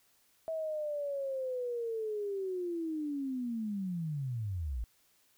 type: linear sweep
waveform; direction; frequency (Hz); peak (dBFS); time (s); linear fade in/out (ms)
sine; down; 651 to 52.2; -33; 0.48-4.84; 0
effects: white hiss -69 dBFS RMS until 5.37 s